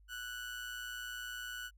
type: tone with amplitude modulation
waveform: 30% pulse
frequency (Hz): 1480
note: F#6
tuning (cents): 0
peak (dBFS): -36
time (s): 0.08-1.71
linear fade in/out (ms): 50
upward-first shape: sine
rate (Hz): 120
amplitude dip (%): 55
effects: added 50 Hz sine -59 dBFS peak until 1.77 s